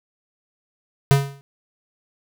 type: tone with exponential decay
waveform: square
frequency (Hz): 139.1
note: C#3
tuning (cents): +6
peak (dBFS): -9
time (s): 1.11-1.41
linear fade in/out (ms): 0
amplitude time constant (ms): 64
effects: none